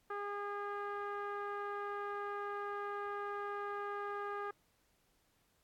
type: tone with low-pass filter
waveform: sawtooth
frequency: 407.5 Hz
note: G#4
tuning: 33 cents flat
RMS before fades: -41 dBFS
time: 0.1-4.51 s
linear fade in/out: 5 ms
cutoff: 1400 Hz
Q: 4.3
effects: pink hiss -75 dBFS RMS until 5.63 s + AAC 64 kbps